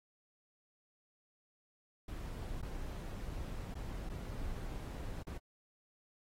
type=noise with dropouts; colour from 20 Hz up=brown; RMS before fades=-42 dBFS; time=2.08-5.38 s; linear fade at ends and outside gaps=5 ms; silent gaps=2.617-2.626 / 3.74-3.752 / 4.091-4.097 / 5.227-5.268 s; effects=AAC 48 kbps